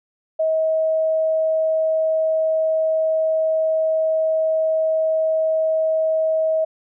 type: tone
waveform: sine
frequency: 637 Hz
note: D#5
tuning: 41 cents sharp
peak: -16 dBFS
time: 0.39-6.65 s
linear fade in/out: 10 ms
effects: none